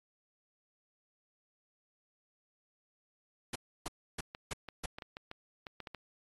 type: noise bursts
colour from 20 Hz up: pink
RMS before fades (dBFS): -38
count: 5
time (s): 3.53-4.86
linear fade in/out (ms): 5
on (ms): 26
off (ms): 300
type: clicks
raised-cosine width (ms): 0.3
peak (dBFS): -27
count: 11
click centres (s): 4.203 / 4.349 / 4.687 / 4.985 / 5.022 / 5.169 / 5.314 / 5.668 / 5.803 / 5.872 / 5.947
effects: AAC 32 kbps